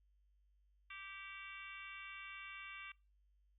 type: harmonic tone with a mistuned harmonic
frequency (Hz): 392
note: G4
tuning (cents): 0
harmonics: 3 / 4 / 5 / 6 / 7 / 8 / 9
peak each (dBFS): -56 / -57 / -58 / -53 / -54 / -64 / -61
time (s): 0.9-2.92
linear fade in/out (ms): 5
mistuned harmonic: 6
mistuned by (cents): -39
effects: noise-tail reverb RT60 0.3 s tail -23 dB re dry + added 50 Hz sine -70 dBFS peak until 3.58 s